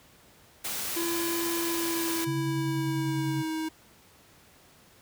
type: noise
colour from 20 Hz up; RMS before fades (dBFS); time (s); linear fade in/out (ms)
white; -33; 0.64-2.25; 10
type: tone with pitch glide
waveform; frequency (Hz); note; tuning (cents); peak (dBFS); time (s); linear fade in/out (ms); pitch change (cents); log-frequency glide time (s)
square; 338 to 317.2; E4 to D#4; +43 to +33; -30; 0.96-3.69; 10; -110; 1.58-3.5
type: tone with tremolo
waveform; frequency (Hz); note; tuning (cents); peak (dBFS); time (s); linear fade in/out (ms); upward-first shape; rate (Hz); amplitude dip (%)
sine; 138.59; C#3; 0; -27; 2.26-3.43; 20; triangle; 10; 40
effects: pink hiss -57 dBFS RMS until 5.01 s + high-pass 60 Hz 12 dB/octave